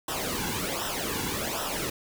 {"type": "noise with flanger", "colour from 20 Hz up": "pink", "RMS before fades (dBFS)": -31, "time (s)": [0.08, 1.9], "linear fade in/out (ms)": 5, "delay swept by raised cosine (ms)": [0.44, 1.64], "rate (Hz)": 1.3, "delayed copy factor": -0.75, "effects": []}